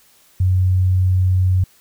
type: tone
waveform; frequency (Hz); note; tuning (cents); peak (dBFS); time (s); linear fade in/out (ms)
sine; 92.5; F#2; 0; -12; 0.4-1.64; 5
effects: white hiss -53 dBFS RMS until 1.8 s